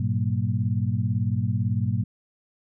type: tone cluster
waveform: sine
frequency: 102.5 / 120.5 / 186.5 / 228.9 Hz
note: G#2 / B2 / F#3 / A#3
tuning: -22 / -42 / +14 / -31 cents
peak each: -25 / -25 / -31 / -32 dBFS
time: 0-2.04 s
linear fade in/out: 5 ms
effects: none